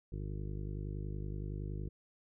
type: harmonic tone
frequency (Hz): 50.7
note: G#1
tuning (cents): -41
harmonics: 1 / 2 / 3 / 4 / 5 / 6 / 7 / 8 / 9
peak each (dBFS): -40 / -43 / -44 / -53 / -56 / -53 / -51 / -58 / -57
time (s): 0.12-1.89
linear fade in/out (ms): 5
effects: none